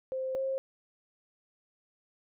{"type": "tone pair in turn", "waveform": "sine", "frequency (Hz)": [523, 533.7], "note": ["C5", "C5"], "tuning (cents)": [-1, 34], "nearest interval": "unison", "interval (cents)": 35, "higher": "second", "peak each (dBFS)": [-31, -29], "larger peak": "second", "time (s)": [[0.12, 0.35], [0.35, 0.58]], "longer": "neither", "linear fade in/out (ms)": 0, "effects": []}